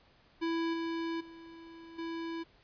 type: tone with level steps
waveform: square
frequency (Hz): 331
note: E4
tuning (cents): +7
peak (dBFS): -31 / -34 / -49 / -37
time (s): 0.41-2.44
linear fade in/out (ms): 20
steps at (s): 0.73 / 1.2 / 1.98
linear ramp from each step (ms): 10
effects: pink hiss -64 dBFS RMS until 2.63 s + resampled to 11025 Hz